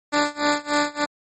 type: tone with tremolo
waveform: 10% pulse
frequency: 293.7 Hz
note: D4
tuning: in tune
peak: -8 dBFS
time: 0.12-1.06 s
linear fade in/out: 20 ms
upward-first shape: sine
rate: 3.4 Hz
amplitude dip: 95%
effects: MP3 32 kbps